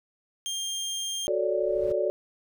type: tone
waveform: 25% pulse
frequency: 3197 Hz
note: G7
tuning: 33 cents sharp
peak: -26 dBFS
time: 0.46-1.27 s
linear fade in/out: 0 ms
type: chord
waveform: sine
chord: D major seventh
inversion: first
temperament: equal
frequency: 370 / 440 / 554.4 / 587.3 Hz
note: F#4 / A4 / C#5 / D5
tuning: 0 / 0 / 0 / 0 cents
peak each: -29 / -30 / -31 / -27 dBFS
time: 1.28-2.1 s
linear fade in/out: 0 ms
type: noise with exponential growth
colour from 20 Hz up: brown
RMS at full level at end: -37 dBFS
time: 1.41-1.92 s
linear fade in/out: 2 ms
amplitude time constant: 110 ms
effects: none

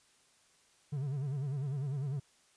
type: tone with vibrato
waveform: triangle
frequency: 138.59 Hz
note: C#3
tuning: in tune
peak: -31 dBFS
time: 0.92-2.2 s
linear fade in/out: 10 ms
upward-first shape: sine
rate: 10 Hz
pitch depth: 130 cents each way
effects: white hiss -67 dBFS RMS until 2.56 s + resampled to 22050 Hz

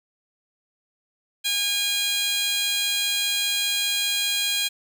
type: tone with high-pass filter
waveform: 15% pulse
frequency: 815 Hz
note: G#5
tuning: 33 cents flat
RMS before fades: -24 dBFS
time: 1.44-4.69 s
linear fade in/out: 20 ms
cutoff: 3600 Hz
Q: 1.7
effects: none

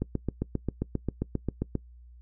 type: click train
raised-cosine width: 3 ms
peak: -15 dBFS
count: 14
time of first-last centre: 0.02-1.753 s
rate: 7.5 Hz
effects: noise-tail reverb RT60 0.1 s tail -22 dB re dry + added 60 Hz sine -48 dBFS peak until 2.21 s

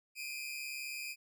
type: tone pair together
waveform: sawtooth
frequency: 2386 / 2525 Hz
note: D7 / D#7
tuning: +27 / +25 cents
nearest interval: minor second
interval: 98 cents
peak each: -39 / -40 dBFS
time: 0.15-1.16 s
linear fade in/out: 50 ms
effects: none

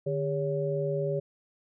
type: tone cluster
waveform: sine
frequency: 149.5 / 404.7 / 563 Hz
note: D3 / G#4 / C#5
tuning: +31 / -45 / +27 cents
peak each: -31 dBFS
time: 0.06-1.2 s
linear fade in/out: 10 ms
effects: none

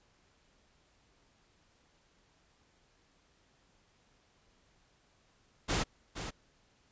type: noise with echo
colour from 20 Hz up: pink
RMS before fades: -31 dBFS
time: 5.68-5.84 s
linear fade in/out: 20 ms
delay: 470 ms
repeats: 1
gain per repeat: -9 dB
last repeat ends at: 6.31 s
effects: pink hiss -69 dBFS RMS until 6.91 s + resampled to 16000 Hz

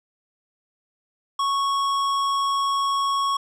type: tone with hard clipping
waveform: triangle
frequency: 1106 Hz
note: C#6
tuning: 4 cents flat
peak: -22 dBFS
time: 1.39-3.37 s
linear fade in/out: 5 ms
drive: 16 dB
effects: none

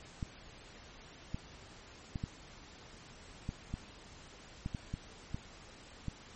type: clicks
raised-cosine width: 5 ms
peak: -24 dBFS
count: 11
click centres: 0.228 / 1.345 / 2.158 / 2.239 / 3.491 / 3.74 / 4.661 / 4.748 / 4.94 / 5.345 / 6.083 s
effects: pink hiss -54 dBFS RMS until 6.35 s + MP3 32 kbps

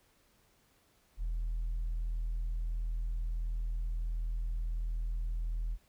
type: tone with tanh clipping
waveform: triangle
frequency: 40.73 Hz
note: E1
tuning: 20 cents flat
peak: -32 dBFS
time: 1.17-5.78 s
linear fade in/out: 50 ms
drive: 6 dB
effects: pink hiss -69 dBFS RMS until 5.88 s

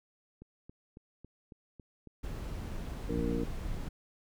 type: click train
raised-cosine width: 3 ms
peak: -36 dBFS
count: 7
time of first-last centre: 0.42-2.073 s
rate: 3.63 Hz
type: noise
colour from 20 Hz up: brown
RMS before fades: -38 dBFS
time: 2.23-3.89 s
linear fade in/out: 10 ms
type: harmonic tone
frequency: 58.27 Hz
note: A#1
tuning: in tune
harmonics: 1 / 2 / 3 / 4 / 5 / 6 / 8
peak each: -39 / -46 / -37 / -38 / -36 / -42 / -37 dBFS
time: 3.09-3.44 s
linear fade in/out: 5 ms
effects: none

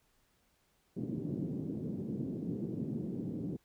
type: band-pass noise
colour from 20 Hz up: pink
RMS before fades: -38 dBFS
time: 0.96-3.57 s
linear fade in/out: 10 ms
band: 140 to 340 Hz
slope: 24 dB/octave
effects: pink hiss -73 dBFS RMS until 3.64 s

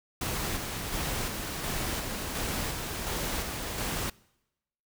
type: noise with tremolo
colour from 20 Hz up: pink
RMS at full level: -32 dBFS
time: 0.21-4.1 s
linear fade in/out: 5 ms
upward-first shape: square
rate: 1.4 Hz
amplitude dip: 30%
effects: noise-tail reverb RT60 0.9 s tail -24 dB re dry

